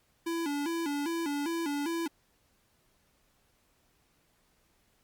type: tone with vibrato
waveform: square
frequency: 310 Hz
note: D#4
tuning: 6 cents flat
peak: -31 dBFS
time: 0.26-2.08 s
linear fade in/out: 10 ms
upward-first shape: square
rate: 2.5 Hz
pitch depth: 130 cents each way
effects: pink hiss -70 dBFS RMS until 5.03 s + Opus 48 kbps